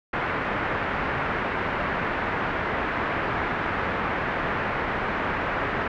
white low-pass noise, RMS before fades -27 dBFS, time 0.13-5.88 s, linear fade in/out 5 ms, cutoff 1900 Hz, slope 24 dB/octave, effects none

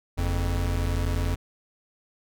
square tone pair together, 46.19 / 87.31 Hz, F#1 / F2, -2 / 0 cents, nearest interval major seventh, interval 1102 cents, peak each -27 dBFS, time 0.17-1.36 s, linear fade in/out 20 ms, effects none

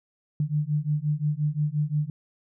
sine beating tone pair, 146.83 / 152.53 Hz, D3 / D#3, 0 / -34 cents, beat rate 5.7 Hz, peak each -26 dBFS, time 0.4-2.1 s, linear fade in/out 2 ms, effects none

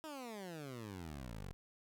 15% pulse exponential sweep, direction down, 323.2 to 43 Hz, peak -39 dBFS, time 0.04-1.53 s, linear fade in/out 0 ms, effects none

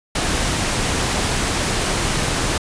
pink noise, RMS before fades -20 dBFS, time 0.15-2.58 s, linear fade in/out 5 ms, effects resampled to 22050 Hz

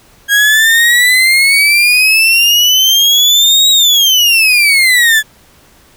35% pulse exponential two-way sweep, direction up then down, 1627 to 3838 to 1707 Hz, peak -4 dBFS, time 0.28-5.23 s, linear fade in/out 50 ms, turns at 3.7 s, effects pink hiss -45 dBFS RMS until 5.96 s

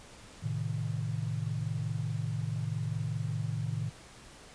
sine chord, A diminished, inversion none, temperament equal, 110 / 130.81 / 155.56 Hz, A2 / C3 / Eb3, 0 / 0 / 0 cents, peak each -34 / -37 / -35 dBFS, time 0.42-3.9 s, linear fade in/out 20 ms, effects pink hiss -52 dBFS RMS until 4.54 s + resampled to 22050 Hz

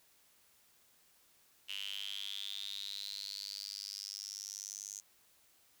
sawtooth tone with high-pass filter sweep, 100.2 Hz, G2, 38 cents sharp, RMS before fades -44 dBFS, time 1.68-5.01 s, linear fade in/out 20 ms, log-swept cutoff 2900 to 6500 Hz, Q 9.8, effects white hiss -68 dBFS RMS until 5.8 s

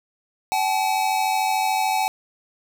square tone pair together, 763.5 / 857 Hz, G5 / A5, -46 / -46 cents, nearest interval major second, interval 200 cents, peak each -23 / -23 dBFS, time 0.52-2.08 s, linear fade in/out 0 ms, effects none

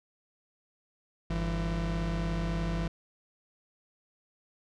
40% pulse tone pair together, 50.24 / 167.4 Hz, G1 / E3, +43 / +27 cents, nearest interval octave + major sixth, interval 2084 cents, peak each -31 / -31 dBFS, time 1.3-2.88 s, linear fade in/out 5 ms, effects low-pass 5000 Hz 12 dB/octave

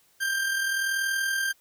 40% pulse tone with amplitude modulation, 1583 Hz, G6, 17 cents sharp, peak -22 dBFS, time 0.2-1.53 s, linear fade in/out 20 ms, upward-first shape sine, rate 40.7 Hz, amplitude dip 40%, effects white hiss -63 dBFS RMS until 1.6 s

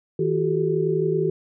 sine tone cluster, 159.5 / 352.1 / 383.1 / 430.1 Hz, D#3 / F4 / G4 / A4, +43 / +14 / -40 / -39 cents, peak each -25 / -29 / -22 / -26 dBFS, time 0.19-1.3 s, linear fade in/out 5 ms, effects none

